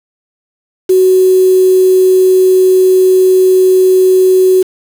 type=tone with quantisation; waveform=sine; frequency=373 Hz; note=F#4; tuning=14 cents sharp; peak=-4 dBFS; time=0.89-4.63 s; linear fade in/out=10 ms; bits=4; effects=none